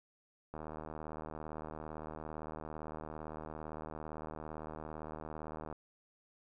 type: click train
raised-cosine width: 1 ms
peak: -30 dBFS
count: 404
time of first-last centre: 0.54-5.727 s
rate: 77.7 Hz
effects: none